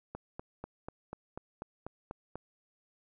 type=click train; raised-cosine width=1 ms; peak=-26 dBFS; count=10; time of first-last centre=0.15-2.356 s; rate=4.08 Hz; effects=none